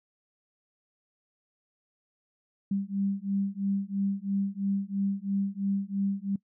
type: beating tone pair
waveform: sine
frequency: 196 / 199 Hz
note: G3 / G3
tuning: 0 / +26 cents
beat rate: 3 Hz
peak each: -30 dBFS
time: 2.71-6.36 s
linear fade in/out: 5 ms
effects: noise-tail reverb RT60 0.1 s tail -21 dB re dry